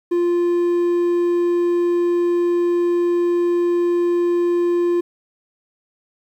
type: tone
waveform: triangle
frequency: 348.3 Hz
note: F4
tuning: 5 cents flat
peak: -13 dBFS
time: 0.11-5.01 s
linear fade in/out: 10 ms
effects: 9-bit